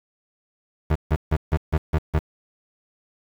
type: tone bursts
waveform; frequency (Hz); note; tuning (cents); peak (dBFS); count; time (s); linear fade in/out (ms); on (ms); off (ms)
30% pulse; 78.2; D#2; +9; -14; 7; 0.9-2.192; 10; 56; 150
effects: low-pass 2000 Hz 12 dB/octave + 7-bit